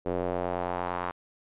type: tone with band-pass filter sweep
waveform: square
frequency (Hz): 44.4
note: F1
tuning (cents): +29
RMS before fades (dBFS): -31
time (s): 0.05-1.12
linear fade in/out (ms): 20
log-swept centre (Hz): 470 to 1100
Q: 1.9
effects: resampled to 8000 Hz